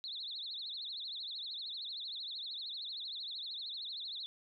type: tone with vibrato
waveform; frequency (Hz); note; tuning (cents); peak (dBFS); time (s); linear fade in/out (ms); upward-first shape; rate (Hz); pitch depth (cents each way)
sine; 3865; B7; -38; -40; 0.04-4.26; 0; triangle; 13; 230
effects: none